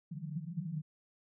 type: band-pass noise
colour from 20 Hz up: pink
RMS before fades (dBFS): -40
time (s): 0.11-0.82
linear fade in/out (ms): 10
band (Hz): 150 to 180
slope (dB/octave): 96
effects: none